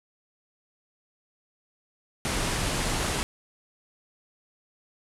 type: low-pass noise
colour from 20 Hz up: pink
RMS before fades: -28 dBFS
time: 2.25-3.23 s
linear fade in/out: 0 ms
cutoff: 11000 Hz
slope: 48 dB/octave
effects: none